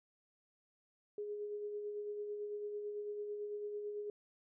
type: tone with tremolo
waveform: sine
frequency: 415.3 Hz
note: G#4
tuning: in tune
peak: -38 dBFS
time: 1.18-4.1 s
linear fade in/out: 2 ms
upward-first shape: sine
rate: 9 Hz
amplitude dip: 35%
effects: none